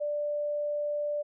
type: tone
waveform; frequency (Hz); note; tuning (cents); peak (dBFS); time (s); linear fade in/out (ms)
sine; 589; D5; +5; -28; 0-1.23; 20
effects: none